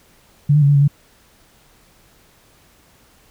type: tone with pitch steps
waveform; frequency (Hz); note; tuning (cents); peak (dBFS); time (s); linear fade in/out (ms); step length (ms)
sine; 144.9 / 150.1 / 140.9 / 144.2 / 140.6 / 143.9; D3 / D3 / C#3 / D3 / C#3 / D3; -23 / +38 / +29 / -31 / +25 / -35; -9; 0.49-0.88; 10; 65
effects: pink hiss -53 dBFS RMS until 3.3 s